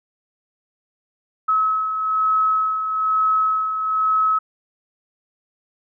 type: beating tone pair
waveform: sine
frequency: 1286 / 1287.1 Hz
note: E6 / E6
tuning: -43 / -42 cents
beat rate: 1.1 Hz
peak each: -26 / -17 dBFS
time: 1.48-4.39 s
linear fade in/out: 10 ms
effects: none